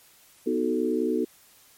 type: chord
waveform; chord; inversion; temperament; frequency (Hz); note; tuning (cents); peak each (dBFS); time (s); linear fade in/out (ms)
sine; B dominant seventh; none; equal; 246.9 / 311.1 / 370 / 440; B3 / D#4 / F#4 / A4; 0 / 0 / 0 / 0; -28; 0.46-1.25; 10
effects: white hiss -56 dBFS RMS until 1.77 s + MP3 64 kbps